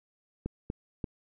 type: clicks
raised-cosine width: 3 ms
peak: -20 dBFS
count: 3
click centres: 0.46 / 0.701 / 1.042 s
effects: none